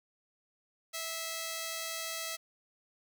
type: tone pair together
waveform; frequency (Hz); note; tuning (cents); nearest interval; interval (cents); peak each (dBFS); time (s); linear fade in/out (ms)
5% pulse; 653 / 2073; E5 / C7; -17 / -17; octave + minor sixth; 2000; -26 / -33; 0.93-2.37; 20
effects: none